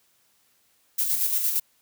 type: noise with tremolo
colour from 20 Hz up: violet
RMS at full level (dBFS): -23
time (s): 0.98-1.6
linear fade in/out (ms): 10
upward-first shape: square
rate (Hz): 8.7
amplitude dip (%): 40
effects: white hiss -65 dBFS RMS until 1.81 s + high-pass 60 Hz 12 dB/octave